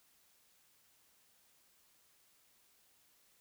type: silence
effects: white hiss -70 dBFS RMS until 3.4 s